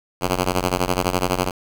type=ring-modulated tone; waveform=5% pulse; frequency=91 Hz; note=F#2; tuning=28 cents flat; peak=-5 dBFS; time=0.2-1.52 s; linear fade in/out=50 ms; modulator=39.5 Hz; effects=7-bit